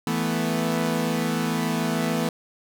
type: chord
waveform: sawtooth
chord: E suspended fourth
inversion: none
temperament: equal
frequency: 164.81 / 220 / 246.9 Hz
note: E3 / A3 / B3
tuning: 0 / 0 / 0 cents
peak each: -23 dBFS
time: 0.07-2.29 s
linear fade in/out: 2 ms
effects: none